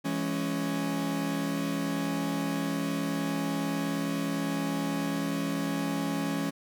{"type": "chord", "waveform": "40% pulse", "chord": "C# minor", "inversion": "first", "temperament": "equal with one note detuned", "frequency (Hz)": [167.99, 207.7, 277.2], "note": ["E3", "G#3", "C#4"], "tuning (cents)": [33, 0, 0], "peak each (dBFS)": [-33, -34, -30], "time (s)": [0.04, 6.51], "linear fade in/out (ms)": 20, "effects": []}